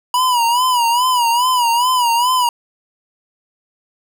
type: tone with vibrato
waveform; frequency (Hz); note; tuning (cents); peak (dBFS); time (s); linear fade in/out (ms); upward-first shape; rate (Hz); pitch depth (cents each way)
square; 973; B5; -26; -13; 0.14-2.49; 2; sine; 2.4; 91
effects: none